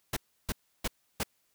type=noise bursts; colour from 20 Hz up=pink; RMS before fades=-31 dBFS; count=4; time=0.13-1.234 s; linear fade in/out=5 ms; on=36 ms; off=320 ms; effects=white hiss -73 dBFS RMS until 1.54 s